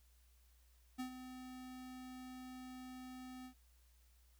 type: tone with ADSR envelope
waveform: square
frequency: 255.2 Hz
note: C4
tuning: 43 cents flat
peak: -40 dBFS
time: 0.98-3.54 s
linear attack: 20 ms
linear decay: 97 ms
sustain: -10 dB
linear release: 86 ms
effects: added 60 Hz sine -66 dBFS peak until 4.39 s + white hiss -75 dBFS RMS until 4.39 s